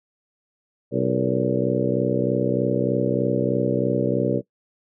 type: harmonic tone with a mistuned harmonic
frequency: 63.2 Hz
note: B1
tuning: 41 cents sharp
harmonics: 2 / 3 / 4 / 5 / 6 / 7 / 8 / 9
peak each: -27 / -27 / -27 / -27 / -27 / -27 / -27 / -27 dBFS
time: 0.91-4.42 s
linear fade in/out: 50 ms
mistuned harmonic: 8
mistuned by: -80 cents
effects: noise-tail reverb RT60 0.1 s tail -18 dB re dry